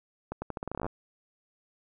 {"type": "accelerating click train", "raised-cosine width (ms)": 1, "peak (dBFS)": -20, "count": 15, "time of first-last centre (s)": [0.32, 0.865], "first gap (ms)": 100, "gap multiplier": 0.83, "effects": []}